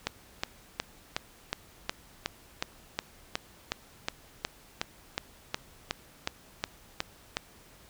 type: click train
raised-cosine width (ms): 0.2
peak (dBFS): -11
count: 21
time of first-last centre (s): 0.07-7.369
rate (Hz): 2.74
effects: pink hiss -56 dBFS RMS until 7.89 s